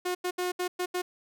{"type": "tone bursts at uneven times", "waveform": "sawtooth", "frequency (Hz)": 360.5, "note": "F#4", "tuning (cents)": -45, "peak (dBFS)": -24, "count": 6, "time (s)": [[0.05, 0.15], [0.24, 0.31], [0.38, 0.52], [0.59, 0.68], [0.79, 0.86], [0.94, 1.02]], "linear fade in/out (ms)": 10, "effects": []}